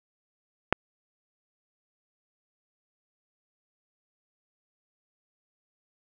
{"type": "click", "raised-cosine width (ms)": 0.5, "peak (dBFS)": -4, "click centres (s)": 0.726, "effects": []}